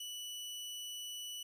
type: tone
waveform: sawtooth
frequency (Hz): 2960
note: F#7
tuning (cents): 0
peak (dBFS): -39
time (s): 0-1.43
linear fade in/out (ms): 5
effects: resampled to 32000 Hz + 13-bit